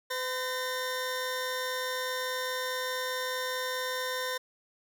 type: tone pair together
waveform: 20% pulse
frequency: 509 / 1823.9 Hz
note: C5 / A#6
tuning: -48 / -38 cents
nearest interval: octave + minor seventh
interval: 2210 cents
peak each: -28 / -30 dBFS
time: 0.1-4.38 s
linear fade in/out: 10 ms
effects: none